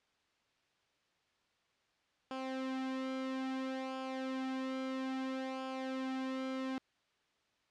sawtooth tone with flanger, 262.6 Hz, C4, 6 cents sharp, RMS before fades -39 dBFS, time 2.31-6.78 s, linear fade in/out 0 ms, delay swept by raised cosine 0.5 to 2.7 ms, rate 0.6 Hz, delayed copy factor -0.65, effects white hiss -75 dBFS RMS until 7.7 s + low-pass 4000 Hz 12 dB/octave

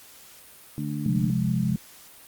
harmonic tone, 73.42 Hz, D2, in tune, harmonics 2 / 3 / 4, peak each -30 / -32 / -33 dBFS, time 0.78-1.3 s, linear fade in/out 0 ms
sine chord, F minor, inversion second, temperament equal, 130.81 / 174.61 / 207.7 Hz, C3 / F3 / Ab3, 0 / 0 / 0 cents, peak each -26 dBFS, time 1.06-1.76 s, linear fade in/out 2 ms
effects white hiss -49 dBFS RMS until 2.27 s + Opus 48 kbps

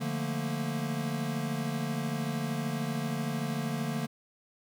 square chord, Bb major seventh, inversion first, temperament equal, 146.83 / 174.61 / 220 / 233.1 Hz, D3 / F3 / A3 / Bb3, 0 / 0 / 0 / 0 cents, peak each -35 / -39 / -39 / -36 dBFS, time 0-4.07 s, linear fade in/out 20 ms, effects none

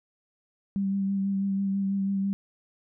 sine tone with vibrato, 196 Hz, G3, in tune, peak -24 dBFS, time 0.76-2.33 s, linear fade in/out 0 ms, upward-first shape sine, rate 6.1 Hz, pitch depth 19 cents each way, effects none

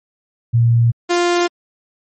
sine / sawtooth tone pair in turn, 117.2 / 349.5 Hz, A#2 / F4, +10 / +1 cents, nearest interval octave + perfect fifth, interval 1891 cents, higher second, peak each -9 dBFS, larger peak neither, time 0.53-0.92 / 1.09-1.48 s, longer neither, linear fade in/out 20 ms, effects low-pass 10000 Hz 12 dB/octave + MP3 32 kbps

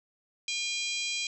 harmonic tone with a mistuned harmonic, 806 Hz, G5, 48 cents sharp, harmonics 3 / 4 / 5 / 6 / 7 / 8 / 9 / 10, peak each -34 / -36 / -38 / -40 / -41 / -42 / -43 / -44 dBFS, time 0.48-1.27 s, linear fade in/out 2 ms, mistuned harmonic 10, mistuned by -62 cents, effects none

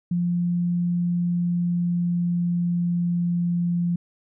sine tone with pitch glide, 174.61 to 173.4 Hz, F3 to F3, 0 to -12 cents, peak -20 dBFS, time 0.11-3.96 s, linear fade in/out 5 ms, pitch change -12 cents, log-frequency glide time 0.93-3.8 s, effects none

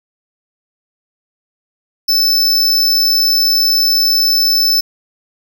square tone, 5274 Hz, E8, in tune, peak -10 dBFS, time 2.08-4.81 s, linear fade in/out 10 ms, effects none

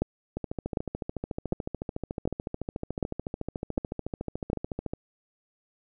two click trains, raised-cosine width 2 ms, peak -12 / -18 dBFS, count 7 / 64, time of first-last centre 0.02-4.531 / 0.37-4.935 s, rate 1.33 / 13.8 Hz, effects none

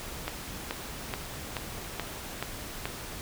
click train, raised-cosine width 0.3 ms, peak -15 dBFS, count 7, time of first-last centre 0.28-2.855 s, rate 2.33 Hz, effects pink hiss -40 dBFS RMS until 3.21 s

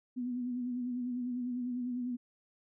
sine tone with vibrato, 246.9 Hz, B3, in tune, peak -33 dBFS, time 0.16-2.17 s, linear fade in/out 20 ms, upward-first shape sine, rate 10 Hz, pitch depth 42 cents each way, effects none

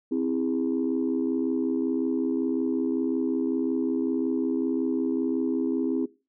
sine chord, C augmented, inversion none, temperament just, 261.6 / 327 / 408.8 Hz, C4 / E4 / G#4, 0 / -14 / -27 cents, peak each -25 / -27 / -31 dBFS, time 0.11-6.06 s, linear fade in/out 10 ms, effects noise-tail reverb RT60 0.3 s tail -20 dB re dry + tanh soft clip ceiling -16 dBFS

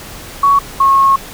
sine tone pair in turn, 1119 / 1089.7 Hz, C#6 / C#6, +16 / -30 cents, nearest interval unison, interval 46 cents, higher first, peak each -6 dBFS, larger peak neither, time 0.43-0.59 / 0.8-1.16 s, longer second, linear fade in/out 5 ms, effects pink hiss -31 dBFS RMS until 1.33 s

